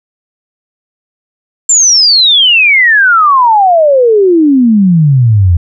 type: exponential sweep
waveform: sine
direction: down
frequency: 7410 to 82.41 Hz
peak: -3 dBFS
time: 1.69-5.57 s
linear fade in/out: 5 ms
effects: none